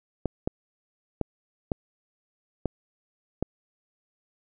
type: clicks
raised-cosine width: 2 ms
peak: -12 dBFS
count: 6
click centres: 0.257 / 0.475 / 1.213 / 1.718 / 2.657 / 3.426 s
effects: none